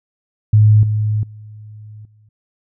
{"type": "tone with level steps", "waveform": "sine", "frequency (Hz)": 106.7, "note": "G#2", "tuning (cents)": 47, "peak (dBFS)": [-6, -14, -33, -47], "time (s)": [0.53, 2.29], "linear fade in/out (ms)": 5, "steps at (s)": [0.83, 1.23, 2.05], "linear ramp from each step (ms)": 2, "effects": []}